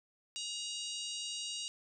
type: harmonic tone with a mistuned harmonic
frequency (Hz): 951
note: A#5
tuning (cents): +34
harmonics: 3 / 4 / 5 / 6 / 7 / 8 / 9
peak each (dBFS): -42 / -44 / -46 / -48 / -49 / -50 / -51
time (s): 0.36-1.68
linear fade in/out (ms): 0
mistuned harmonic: 5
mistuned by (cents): -36
effects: none